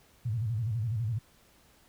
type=tone with vibrato; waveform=sine; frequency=112.4 Hz; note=A2; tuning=37 cents sharp; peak=-28 dBFS; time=0.25-1.19 s; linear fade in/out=10 ms; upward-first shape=square; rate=12 Hz; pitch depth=130 cents each way; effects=pink hiss -62 dBFS RMS until 1.88 s